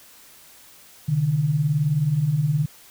sine beating tone pair, 131.8 / 150.8 Hz, C3 / D3, +13 / +46 cents, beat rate 19 Hz, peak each -25 / -19 dBFS, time 1.08-2.66 s, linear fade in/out 10 ms, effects white hiss -49 dBFS RMS until 2.9 s

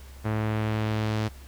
sawtooth tone with low-pass filter sweep, 108.5 Hz, A2, 24 cents flat, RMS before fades -27 dBFS, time 0.24-1.29 s, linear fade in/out 20 ms, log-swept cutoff 1800 to 5300 Hz, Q 1, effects added 67 Hz sine -43 dBFS peak until 1.47 s + pink hiss -52 dBFS RMS until 1.47 s

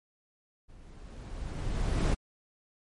brown noise with level ramp, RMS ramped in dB -53 to -23 dBFS, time 0.68-2.15 s, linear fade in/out 20 ms, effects MP3 48 kbps

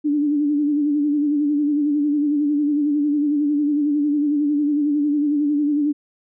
sine tone with vibrato, 293.3 Hz, D4, 2 cents flat, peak -16 dBFS, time 0.04-5.93 s, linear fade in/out 20 ms, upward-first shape sine, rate 11 Hz, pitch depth 51 cents each way, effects none

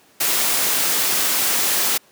white noise, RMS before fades -19 dBFS, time 0.2-1.98 s, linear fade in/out 10 ms, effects pink hiss -53 dBFS RMS until 2.11 s + high-pass 200 Hz 12 dB/octave

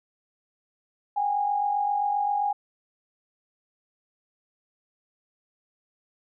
sine tone pair together, 772.4 / 820 Hz, G5 / G#5, -26 / -22 cents, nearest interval minor second, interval 104 cents, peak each -31 / -23 dBFS, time 1.16-2.53 s, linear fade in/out 10 ms, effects none

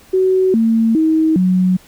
sine tone with pitch steps, 375.1 / 225.8 / 317.4 / 184.1 Hz, F#4 / A3 / D#4 / F#3, +24 / +45 / +35 / -8 cents, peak -10 dBFS, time 0.13-1.77 s, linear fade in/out 10 ms, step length 410 ms, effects pink hiss -46 dBFS RMS until 1.87 s

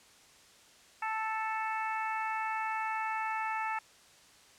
harmonic tone, 440 Hz, A4, in tune, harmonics 2 / 3 / 4 / 5 / 6, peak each -34 / -38 / -40 / -42 / -44 dBFS, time 1.02-3.79 s, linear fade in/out 5 ms, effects white hiss -59 dBFS RMS until 4.58 s + low-pass 8000 Hz 12 dB/octave

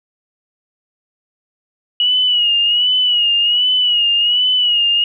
sine tone with vibrato, 2910 Hz, F#7, 29 cents flat, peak -11 dBFS, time 2-5.04 s, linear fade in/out 2 ms, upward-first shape sine, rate 1.3 Hz, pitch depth 61 cents each way, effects none

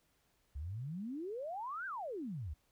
sine exponential two-way sweep, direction up then down, 65.41 to 1612 to 65.41 Hz, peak -39 dBFS, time 0.55-2.54 s, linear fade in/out 10 ms, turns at 1.86 s, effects pink hiss -75 dBFS RMS until 2.71 s

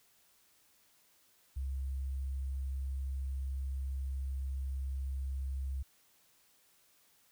sine tone with sample-and-hold, 67 Hz, C2, 42 cents sharp, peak -34 dBFS, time 1.56-5.83 s, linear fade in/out 10 ms, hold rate 8820 Hz, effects white hiss -68 dBFS RMS until 7.31 s

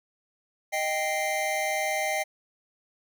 square tone cluster, 622 / 784 / 2085 Hz, D#5 / G5 / C7, -1 / 0 / -7 cents, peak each -31 dBFS, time 0.72-2.24 s, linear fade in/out 20 ms, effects none

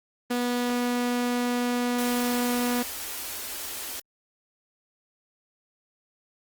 sawtooth tone, 244 Hz, B3, 21 cents flat, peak -20 dBFS, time 0.3-2.83 s, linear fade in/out 10 ms
white band-stop noise, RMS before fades -35 dBFS, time 1.98-4 s, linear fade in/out 5 ms, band 100 to 230 Hz, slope 96 dB/octave
effects Opus 24 kbps

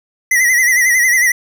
square tone with vibrato, 1975.5 Hz, B6, in tune, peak -10 dBFS, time 0.31-1.32 s, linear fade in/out 5 ms, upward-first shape sine, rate 11 Hz, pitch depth 79 cents each way, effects none

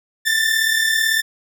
sawtooth tone pair together, 1760 / 1798 Hz, A6 / A6, 0 / +37 cents, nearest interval unison, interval 37 cents, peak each -15 dBFS, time 0.25-1.22 s, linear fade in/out 20 ms, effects none

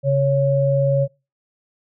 sine tone pair together, 137.8 / 554.4 Hz, C#3 / C#5, -10 / 0 cents, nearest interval 2 octaves, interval 2410 cents, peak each -17 dBFS, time 0.03-1.08 s, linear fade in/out 50 ms, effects noise-tail reverb RT60 0.3 s tail -25 dB re dry

